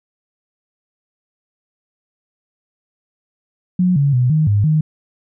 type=tone with pitch steps; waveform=sine; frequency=181.4 / 141.2 / 124.7 / 155.4 / 102.7 / 155 Hz; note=F#3 / C#3 / B2 / D#3 / G#2 / D#3; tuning=-34 / +32 / +17 / -2 / -19 / -6 cents; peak=-11 dBFS; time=3.79-4.81 s; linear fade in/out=5 ms; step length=170 ms; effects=none